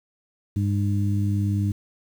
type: harmonic tone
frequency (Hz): 101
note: G#2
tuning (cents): -48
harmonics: 1 / 2 / 3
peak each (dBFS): -21 / -27 / -31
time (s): 0.56-1.72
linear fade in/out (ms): 5
effects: 8-bit